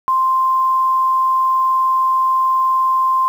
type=tone with quantisation; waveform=sine; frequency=1046.5 Hz; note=C6; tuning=in tune; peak=-12 dBFS; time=0.08-3.28 s; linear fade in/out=0 ms; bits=7; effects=none